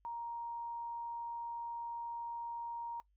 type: tone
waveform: sine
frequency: 937 Hz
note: A#5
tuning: 9 cents sharp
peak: -39 dBFS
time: 0.05-3 s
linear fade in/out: 0 ms
effects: noise-tail reverb RT60 0.1 s tail -19 dB re dry + added 50 Hz sine -70 dBFS peak until 3.16 s